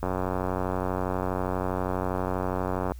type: click train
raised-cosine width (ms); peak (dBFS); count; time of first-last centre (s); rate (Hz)
1; -14; 268; 0.03-2.92; 92.4
effects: added 60 Hz sine -38 dBFS peak until 2.99 s + white hiss -59 dBFS RMS until 2.99 s